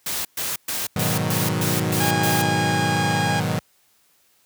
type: noise bursts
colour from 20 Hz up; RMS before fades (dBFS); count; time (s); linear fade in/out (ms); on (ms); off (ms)
white; -26; 8; 0.06-2.42; 5; 190; 120
type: chord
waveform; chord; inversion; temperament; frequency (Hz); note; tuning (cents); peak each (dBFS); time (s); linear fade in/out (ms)
sawtooth; G# minor seventh; none; equal; 103.83 / 123.47 / 155.56 / 185; G#2 / B2 / D#3 / F#3; 0 / 0 / 0 / 0; -23 / -23 / -21 / -23; 0.96-3.59; 0
type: harmonic tone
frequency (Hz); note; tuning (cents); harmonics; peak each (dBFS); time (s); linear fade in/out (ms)
818; G#5; -26; 1 / 2 / 3 / 4 / 5 / 6 / 7 / 8 / 9 / 10; -24 / -27 / -34 / -34 / -40 / -37 / -42 / -43 / -44 / -40; 2-3.4; 5
effects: white hiss -61 dBFS RMS until 4.45 s + high-pass 60 Hz 12 dB/octave